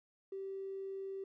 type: tone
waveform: triangle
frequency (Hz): 387.9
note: G4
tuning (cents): -18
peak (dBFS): -36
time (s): 0.32-1.24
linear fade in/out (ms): 5
effects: tanh soft clip ceiling -38 dBFS